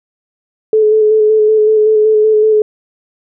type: tone with vibrato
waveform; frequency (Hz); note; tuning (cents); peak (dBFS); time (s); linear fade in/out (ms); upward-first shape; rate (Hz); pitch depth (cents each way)
sine; 430.9; A4; -36; -6; 0.73-2.62; 2; square; 5.3; 18
effects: none